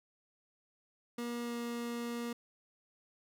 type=tone with pitch glide; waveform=30% pulse; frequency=238.3 to 236.8 Hz; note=A#3 to A#3; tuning=+38 to +27 cents; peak=-34 dBFS; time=1.18-2.33 s; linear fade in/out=5 ms; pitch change=-11 cents; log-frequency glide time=1.42-1.54 s; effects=none